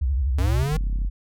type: tone with vibrato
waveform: sine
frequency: 66.5 Hz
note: C2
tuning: 29 cents sharp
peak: -19 dBFS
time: 0.01-0.64 s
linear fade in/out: 10 ms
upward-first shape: sine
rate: 12 Hz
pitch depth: 200 cents each way
type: linear sweep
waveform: square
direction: up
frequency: 85.8 to 159.7 Hz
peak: -23 dBFS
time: 0.38-0.77 s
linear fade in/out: 5 ms
type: click train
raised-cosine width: 5 ms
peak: -24 dBFS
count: 15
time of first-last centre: 0.63-1.048 s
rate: 33.5 Hz
type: tone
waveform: sine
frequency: 45.95 Hz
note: F#1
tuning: 11 cents flat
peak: -21 dBFS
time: 0.71-1.1 s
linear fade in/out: 20 ms
effects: none